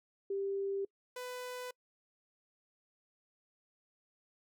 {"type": "tone pair in turn", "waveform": ["sine", "sawtooth"], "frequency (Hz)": [394, 498.9], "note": ["G4", "B4"], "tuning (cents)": [9, 17], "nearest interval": "major third", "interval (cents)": 408, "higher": "second", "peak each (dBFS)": [-33, -37], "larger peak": "first", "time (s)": [[0.3, 0.85], [1.16, 1.71]], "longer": "neither", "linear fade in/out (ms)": 5, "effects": ["noise-tail reverb RT60 0.1 s tail -26 dB re dry"]}